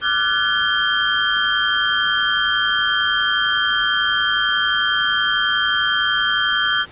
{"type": "tone cluster", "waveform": "sine", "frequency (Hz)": [1175, 1389, 1500, 1711, 3173], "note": ["D6", "F6", "F#6", "A6", "G7"], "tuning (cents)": [1, -10, 23, -49, 20], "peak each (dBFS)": [-26, -24, -20, -25, -20], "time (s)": [0.01, 6.86], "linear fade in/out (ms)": 50, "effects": ["pink hiss -42 dBFS RMS until 6.91 s", "resampled to 8000 Hz"]}